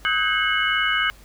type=tone cluster; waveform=sine; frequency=1271 / 1513 / 1616 / 2172 / 2957 Hz; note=D#6 / F#6 / G#6 / C#7 / F#7; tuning=+36 / +38 / -48 / -36 / -2 cents; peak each=-25 dBFS; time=0.05-1.1 s; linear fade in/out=0 ms; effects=added 50 Hz sine -45 dBFS peak until 1.24 s + pink hiss -51 dBFS RMS until 1.24 s